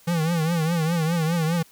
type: tone with vibrato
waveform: square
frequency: 164.7 Hz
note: E3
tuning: 1 cent flat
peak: -21 dBFS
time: 0.07-1.63 s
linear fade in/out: 10 ms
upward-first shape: triangle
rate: 4.9 Hz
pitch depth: 120 cents each way
effects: white hiss -54 dBFS RMS until 1.71 s